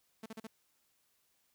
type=tone bursts; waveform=sawtooth; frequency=221.8 Hz; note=A3; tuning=14 cents sharp; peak=-39 dBFS; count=4; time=0.23-0.47 s; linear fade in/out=5 ms; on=30 ms; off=40 ms; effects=white hiss -75 dBFS RMS until 1.54 s